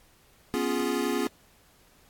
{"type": "chord", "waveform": "square", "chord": "C# dominant seventh", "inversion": "third", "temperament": "equal", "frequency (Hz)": [246.9, 277.2, 349.2, 415.3], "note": ["B3", "C#4", "E#4", "G#4"], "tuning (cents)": [0, 0, 0, 0], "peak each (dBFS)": -32, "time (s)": [0.54, 1.27], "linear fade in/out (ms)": 0, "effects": ["pink hiss -60 dBFS RMS until 2.09 s", "AAC 64 kbps"]}